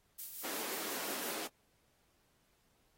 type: noise with tremolo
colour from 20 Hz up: violet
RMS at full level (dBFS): -42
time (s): 0.18-1.35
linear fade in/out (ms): 10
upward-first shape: sine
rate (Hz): 5.7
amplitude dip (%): 45
type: high-pass noise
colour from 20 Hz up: pink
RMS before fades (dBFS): -42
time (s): 0.43-1.48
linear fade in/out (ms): 20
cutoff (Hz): 260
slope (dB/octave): 24
effects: pink hiss -74 dBFS RMS until 2.97 s + AAC 48 kbps